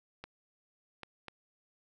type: clicks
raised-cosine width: 0.3 ms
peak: -27 dBFS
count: 3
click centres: 0.24 / 1.033 / 1.283 s
effects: none